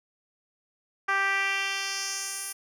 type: tone with band-pass filter sweep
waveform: 10% pulse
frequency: 392 Hz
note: G4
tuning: in tune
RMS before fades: -29 dBFS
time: 1.08-2.53 s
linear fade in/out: 10 ms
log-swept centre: 1400 to 11000 Hz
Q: 1.7
effects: none